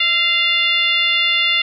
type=tone with frequency modulation; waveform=sine; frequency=2794 Hz; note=F7; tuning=in tune; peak=-13 dBFS; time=0-1.62 s; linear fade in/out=5 ms; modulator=716 Hz; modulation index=1.3; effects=none